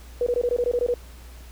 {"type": "tone bursts", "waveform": "sine", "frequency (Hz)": 486, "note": "B4", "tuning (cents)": -28, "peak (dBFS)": -19, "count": 10, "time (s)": [0.21, 0.94], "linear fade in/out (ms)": 2, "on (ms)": 55, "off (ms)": 20, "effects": ["added 60 Hz sine -41 dBFS peak until 1.51 s", "pink hiss -50 dBFS RMS until 1.51 s"]}